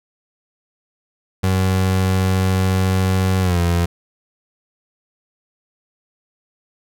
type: tone with pitch glide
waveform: 30% pulse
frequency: 94 to 86.2 Hz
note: F#2 to F2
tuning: +28 to -22 cents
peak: -12 dBFS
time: 1.43-3.86 s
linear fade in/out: 10 ms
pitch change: -150 cents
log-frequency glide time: 3.41-3.59 s
effects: none